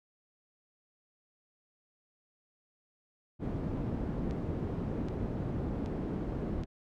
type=low-pass noise; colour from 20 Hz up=white; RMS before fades=-35 dBFS; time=3.39-6.66 s; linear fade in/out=50 ms; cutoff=270 Hz; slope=12 dB/octave
type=click train; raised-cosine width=0.2 ms; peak=-32 dBFS; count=4; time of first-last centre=4.31-6.636 s; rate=1.29 Hz
effects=none